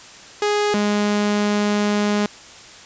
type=tone pair in turn; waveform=sawtooth; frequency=415.3 / 207.2 Hz; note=G#4 / G#3; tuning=0 / -4 cents; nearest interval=octave; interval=1204 cents; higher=first; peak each=-13 dBFS; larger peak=neither; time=0.42-0.74 / 0.74-2.26 s; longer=second; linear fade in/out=2 ms; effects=white hiss -41 dBFS RMS until 2.85 s + resampled to 16000 Hz